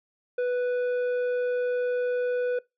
sine tone with tanh clipping, 493.9 Hz, B4, in tune, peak -25 dBFS, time 0.38-2.59 s, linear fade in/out 5 ms, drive 8 dB, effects noise-tail reverb RT60 0.2 s tail -22 dB re dry

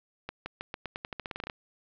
accelerating click train, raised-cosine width 0.3 ms, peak -19 dBFS, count 16, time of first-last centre 0.29-1.498 s, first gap 170 ms, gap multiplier 0.88, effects low-pass 4000 Hz 12 dB/octave + 10-bit

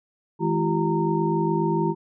sine tone cluster, 162.1 / 211.8 / 339.5 / 386.6 / 922 Hz, E3 / G#3 / F4 / G4 / A#5, -29 / +34 / -49 / -24 / -19 cents, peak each -25 / -29 / -25 / -27 / -27 dBFS, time 0.39-1.95 s, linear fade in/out 50 ms, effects none

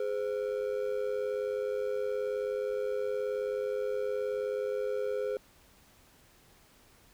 triangle ring-modulated tone, 466.2 Hz, A#4, in tune, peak -25 dBFS, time 0-5.37 s, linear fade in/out 2 ms, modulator 49.5 Hz, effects pink hiss -61 dBFS RMS until 7.13 s

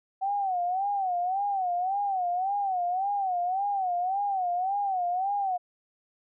sine tone with vibrato, 756 Hz, F#5, 37 cents sharp, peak -25 dBFS, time 0.21-5.58 s, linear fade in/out 20 ms, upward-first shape sine, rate 1.8 Hz, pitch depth 130 cents each way, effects none

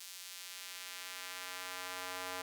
square tone with high-pass filter sweep, 91.8 Hz, F#2, 13 cents flat, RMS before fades -45 dBFS, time 0-2.42 s, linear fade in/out 5 ms, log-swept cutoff 4400 to 740 Hz, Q 0.71, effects none

